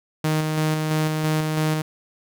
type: tone with tremolo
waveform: sawtooth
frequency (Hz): 155.56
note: D#3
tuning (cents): 0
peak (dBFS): -15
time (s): 0.24-1.82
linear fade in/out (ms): 5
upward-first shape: square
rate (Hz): 3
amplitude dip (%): 30
effects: none